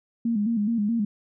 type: tone with vibrato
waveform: sine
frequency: 218.9 Hz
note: A3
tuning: 9 cents flat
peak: -21 dBFS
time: 0.25-1.05 s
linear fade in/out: 5 ms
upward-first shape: square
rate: 4.7 Hz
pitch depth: 100 cents each way
effects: none